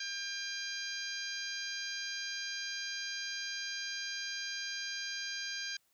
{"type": "harmonic tone", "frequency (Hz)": 800, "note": "G5", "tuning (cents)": 35, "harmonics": [2, 3, 4, 5, 6, 7, 8], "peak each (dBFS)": [-42, -46, -47, -46, -42, -51, -47], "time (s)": [0, 5.77], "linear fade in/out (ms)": 5, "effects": ["white hiss -74 dBFS RMS until 5.93 s"]}